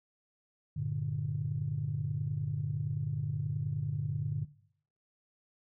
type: chord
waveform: sine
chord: G minor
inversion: none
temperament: equal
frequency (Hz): 98 / 116.54 / 146.83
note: G2 / Bb2 / D3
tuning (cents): 0 / 0 / 0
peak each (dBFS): -38 / -37 / -33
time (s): 0.76-4.45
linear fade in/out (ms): 10
effects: noise-tail reverb RT60 0.6 s tail -17 dB re dry + tanh soft clip ceiling -22 dBFS